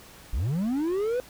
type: linear sweep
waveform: triangle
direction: up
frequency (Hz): 44.98 to 510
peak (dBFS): -22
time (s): 0.33-1.2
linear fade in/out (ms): 0
effects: pink hiss -49 dBFS RMS until 1.29 s